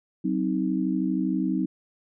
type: chord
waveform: sine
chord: C diminished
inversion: second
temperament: just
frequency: 188.37 / 261.6 / 314 Hz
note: Gb3 / C4 / Eb4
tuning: +31 / 0 / +16 cents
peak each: -27 dBFS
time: 0.24-1.66 s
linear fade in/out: 10 ms
effects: none